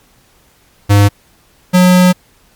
square tone pair in turn, 101.6 / 181.37 Hz, G#2 / F#3, -38 / -34 cents, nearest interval minor seventh, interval 1004 cents, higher second, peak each -5 dBFS, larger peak neither, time 0.89-1.09 / 1.73-2.13 s, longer second, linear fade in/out 20 ms, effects pink hiss -50 dBFS RMS until 2.55 s + MP3 96 kbps

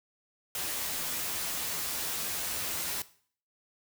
white noise with comb filter, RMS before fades -34 dBFS, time 0.55-3.02 s, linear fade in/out 2 ms, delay 12 ms, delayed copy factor +0.6, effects noise-tail reverb RT60 0.5 s tail -17 dB re dry

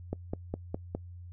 click train, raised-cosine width 2 ms, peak -19 dBFS, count 5, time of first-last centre 0.13-0.95 s, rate 4.88 Hz, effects noise-tail reverb RT60 0.1 s tail -24 dB re dry + added 88 Hz sine -43 dBFS peak until 1.32 s

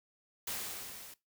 white noise with level ramp, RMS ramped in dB -37 to -51 dBFS, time 0.47-1.14 s, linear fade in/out 5 ms, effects noise-tail reverb RT60 0.2 s tail -19 dB re dry

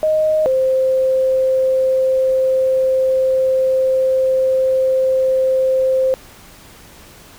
sine tone pair in turn, 622.3 / 523.3 Hz, D#5 / C5, 0 / 0 cents, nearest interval minor third, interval 300 cents, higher first, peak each -12 dBFS, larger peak neither, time 0.03-0.46 / 0.46-6.14 s, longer second, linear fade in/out 0 ms, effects pink hiss -42 dBFS RMS until 7.38 s

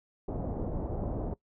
pink low-pass noise, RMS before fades -34 dBFS, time 0.28-1.34 s, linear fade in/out 5 ms, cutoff 720 Hz, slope 24 dB/octave, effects noise-tail reverb RT60 0.1 s tail -20 dB re dry

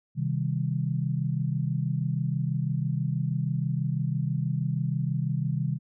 sine chord, C minor, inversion none, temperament just, 130.81 / 156.98 / 196.22 Hz, C3 / Eb3 / G3, 0 / +16 / +2 cents, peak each -28 / -28 / -34 dBFS, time 0.15-5.79 s, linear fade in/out 50 ms, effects none

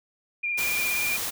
sine tone with vibrato, 2400 Hz, D7, 37 cents sharp, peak -25 dBFS, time 0.43-1.17 s, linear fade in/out 10 ms, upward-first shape sine, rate 17 Hz, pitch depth 30 cents each way
white noise, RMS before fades -30 dBFS, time 0.57-1.31 s, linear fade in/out 20 ms
effects none

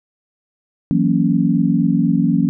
sine chord, F# dominant seventh, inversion third, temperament equal, 164.81 / 185 / 233.1 / 277.2 Hz, E3 / F#3 / A#3 / C#4, 0 / 0 / 0 / 0 cents, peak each -18 dBFS, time 0.91-2.49 s, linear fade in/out 0 ms, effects none

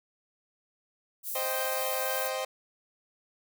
white high-pass noise, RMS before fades -35 dBFS, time 1.23-2.31 s, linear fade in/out 50 ms, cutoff 11000 Hz, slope 12 dB/octave
sawtooth chord, C minor, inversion none, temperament equal, 523.3 / 622.3 / 784 Hz, C5 / Eb5 / G5, 0 / 0 / 0 cents, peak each -29 / -32 / -33 dBFS, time 1.35-2.45 s, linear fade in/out 5 ms
effects none

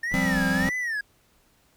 triangle tone with vibrato, 1800 Hz, A6, 39 cents sharp, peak -24 dBFS, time 0.03-1.01 s, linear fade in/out 5 ms, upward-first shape sine, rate 1.7 Hz, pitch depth 190 cents each way
brown noise, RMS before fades -37 dBFS, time 0.11-0.7 s, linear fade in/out 5 ms
square chord, F suspended second, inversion none, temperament equal, 174.61 / 196 / 261.6 Hz, F3 / G3 / C4, 0 / 0 / 0 cents, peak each -28 dBFS, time 0.14-0.69 s, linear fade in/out 0 ms
effects pink hiss -63 dBFS RMS until 1.76 s

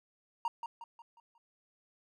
triangle tone with echo, 932.3 Hz, A#5, in tune, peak -28 dBFS, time 0.45-0.48 s, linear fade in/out 2 ms, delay 180 ms, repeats 5, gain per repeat -7 dB, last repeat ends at 1.38 s, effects none

